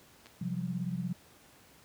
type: clicks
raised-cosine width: 0.2 ms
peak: -34 dBFS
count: 2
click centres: 0.259 / 0.268 s
type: chord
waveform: sine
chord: C suspended fourth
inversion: none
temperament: equal with one note detuned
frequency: 130.81 / 174.61 / 191.63 Hz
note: C3 / F3 / G3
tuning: 0 / 0 / -39 cents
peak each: -38 / -34 / -38 dBFS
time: 0.41-1.13 s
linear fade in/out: 5 ms
effects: pink hiss -59 dBFS RMS until 1.84 s + high-pass 80 Hz 12 dB/octave